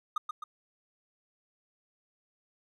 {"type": "tone with echo", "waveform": "triangle", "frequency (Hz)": 1230, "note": "D#6", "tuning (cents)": -20, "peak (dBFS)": -25, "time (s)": [0.16, 0.18], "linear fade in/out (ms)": 5, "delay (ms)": 130, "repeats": 2, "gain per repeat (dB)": -5, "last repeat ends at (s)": 0.44, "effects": []}